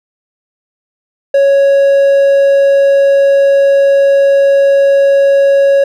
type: tone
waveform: triangle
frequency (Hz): 554.4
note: C#5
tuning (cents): 0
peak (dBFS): -3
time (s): 1.34-5.84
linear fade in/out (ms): 5
effects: none